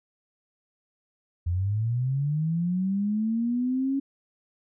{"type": "linear sweep", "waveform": "sine", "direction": "up", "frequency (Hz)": [83.4, 277], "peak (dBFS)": -23, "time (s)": [1.46, 4], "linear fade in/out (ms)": 10, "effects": []}